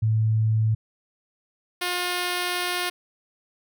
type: tone pair in turn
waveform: sine / 5% pulse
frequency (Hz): 110 / 356.8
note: A2 / F4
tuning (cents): 0 / +37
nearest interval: octave + minor sixth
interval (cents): 2037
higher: second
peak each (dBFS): -18 / -13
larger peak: second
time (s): 0.02-0.75 / 1.81-2.9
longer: second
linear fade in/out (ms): 10
effects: none